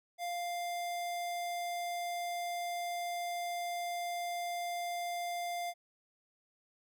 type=tone; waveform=square; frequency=698.5 Hz; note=F5; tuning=in tune; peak=-36 dBFS; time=0.18-5.74 s; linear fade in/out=50 ms; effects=none